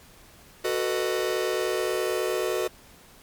45% pulse chord, B dominant seventh, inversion second, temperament just, 370.4 / 444.5 / 493.9 / 617.4 Hz, F#4 / A4 / B4 / D#5, +2 / +18 / 0 / -14 cents, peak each -28 / -30 / -31 / -32 dBFS, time 0.64-2.68 s, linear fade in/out 10 ms, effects pink hiss -52 dBFS RMS until 3.22 s + MP3 96 kbps

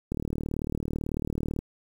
click train, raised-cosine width 3 ms, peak -17 dBFS, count 57, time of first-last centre 0.12-1.59 s, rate 38.1 Hz, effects 8-bit

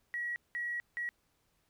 triangle tone bursts at uneven times, 1916 Hz, A#6, 47 cents sharp, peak -30 dBFS, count 3, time 0.14-0.36 / 0.55-0.8 / 0.97-1.09 s, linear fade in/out 0 ms, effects tanh soft clip ceiling -32 dBFS + pink hiss -75 dBFS RMS until 1.69 s

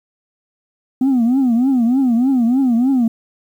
sine tone with vibrato, 250 Hz, B3, 21 cents sharp, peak -9 dBFS, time 1.01-3.08 s, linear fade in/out 5 ms, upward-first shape triangle, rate 3.3 Hz, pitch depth 190 cents each way, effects tanh soft clip ceiling -10 dBFS + 8-bit

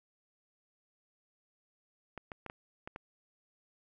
clicks, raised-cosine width 0.5 ms, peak -27 dBFS, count 6, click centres 2.177 / 2.318 / 2.463 / 2.499 / 2.875 / 2.961 s, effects none

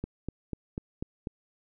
click train, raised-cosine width 3 ms, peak -20 dBFS, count 6, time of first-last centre 0.04-1.272 s, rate 4.06 Hz, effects none

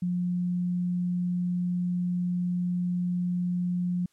sine tone, 177.9 Hz, F3, 32 cents sharp, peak -25 dBFS, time 0.02-4.06 s, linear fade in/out 5 ms, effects white hiss -70 dBFS RMS until 4.12 s + low-pass 10000 Hz 12 dB/octave

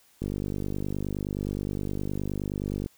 click train, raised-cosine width 3 ms, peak -18 dBFS, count 132, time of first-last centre 0.22-2.861 s, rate 49.6 Hz, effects white hiss -61 dBFS RMS until 2.97 s

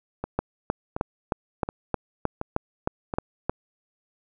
two click trains, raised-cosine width 1 ms, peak -15 / -9 dBFS, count 5 / 11, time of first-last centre 0.24-3.139 / 0.39-3.496 s, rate 1.38 / 3.22 Hz, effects none

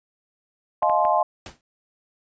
sine chord, F dominant seventh, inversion third, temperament equal with one note detuned, 622.3 / 698.5 / 857.9 / 1046.5 Hz, Eb5 / F5 / A5 / C6, 0 / 0 / -44 / 0 cents, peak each -23 / -22 / -22 / -23 dBFS, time 0.82-1.23 s, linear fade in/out 5 ms
clicks, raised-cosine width 0.5 ms, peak -20 dBFS, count 3, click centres 0.829 / 0.897 / 1.051 s
pink noise with exponential decay, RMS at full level -34 dBFS, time 1.46-1.61 s, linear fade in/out 1 ms, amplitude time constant 32 ms
effects resampled to 16000 Hz

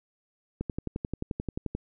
click train, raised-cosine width 3 ms, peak -18 dBFS, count 14, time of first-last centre 0.61-1.75 s, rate 11.4 Hz, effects none

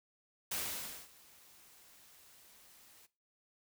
white noise with ADSR envelope, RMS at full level -37 dBFS, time 0.51-3.07 s, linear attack 7 ms, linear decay 560 ms, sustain -24 dB, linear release 20 ms, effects noise-tail reverb RT60 0.3 s tail -18 dB re dry

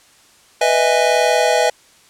square chord, E major seventh, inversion second, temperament just, 494.4 / 618.1 / 659.3 / 824.1 Hz, B4 / D#5 / E5 / G#5, +2 / -12 / 0 / -14 cents, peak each -19 dBFS, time 0.61-1.7 s, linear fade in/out 5 ms, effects white hiss -50 dBFS RMS until 2.09 s + low-pass 9000 Hz 12 dB/octave

